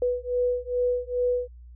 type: beating tone pair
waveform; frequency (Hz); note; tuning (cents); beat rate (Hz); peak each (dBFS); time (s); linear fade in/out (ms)
sine; 492.1 / 494.5; B4 / B4; -6 / +2; 2.4; -26; 0.02-1.48; 2
effects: added 60 Hz sine -43 dBFS peak until 1.75 s

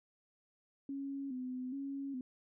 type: tone with vibrato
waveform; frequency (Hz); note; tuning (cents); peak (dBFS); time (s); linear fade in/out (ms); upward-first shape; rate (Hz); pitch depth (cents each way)
sine; 264.8; C4; +21; -38; 0.89-2.21; 2; square; 1.2; 72
effects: none

